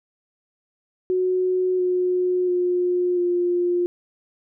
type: tone with pitch steps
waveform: sine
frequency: 368.2 / 362.9 / 357.7 / 352.6 Hz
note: F#4 / F#4 / F4 / F4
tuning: -8 / -34 / +41 / +17 cents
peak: -18 dBFS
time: 1.1-3.86 s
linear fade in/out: 0 ms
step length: 690 ms
effects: none